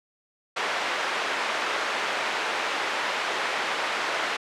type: band-pass noise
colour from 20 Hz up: white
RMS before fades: -28 dBFS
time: 0.56-4.37 s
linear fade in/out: 10 ms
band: 460 to 2100 Hz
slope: 12 dB/octave
effects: low-pass 9000 Hz 12 dB/octave